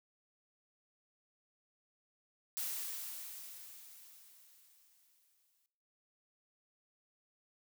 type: noise with exponential decay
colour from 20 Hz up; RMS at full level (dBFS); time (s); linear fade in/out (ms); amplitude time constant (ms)
blue; -38; 2.57-5.66; 0; 670
effects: noise-tail reverb RT60 0.7 s tail -17 dB re dry